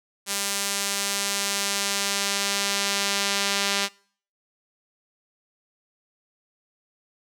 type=tone with band-pass filter sweep; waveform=sawtooth; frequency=199.3 Hz; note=G3; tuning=29 cents sharp; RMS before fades=-26 dBFS; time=0.26-3.89 s; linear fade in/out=50 ms; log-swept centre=8200 to 4600 Hz; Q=0.82; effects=noise-tail reverb RT60 0.5 s tail -23 dB re dry